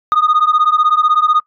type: beating tone pair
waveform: sine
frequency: 1226 / 1242 Hz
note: D#6 / D#6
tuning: -26 / -3 cents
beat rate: 16 Hz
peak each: -11 dBFS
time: 0.12-1.4 s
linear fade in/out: 0 ms
effects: noise-tail reverb RT60 0.1 s tail -18 dB re dry + tanh soft clip ceiling -6 dBFS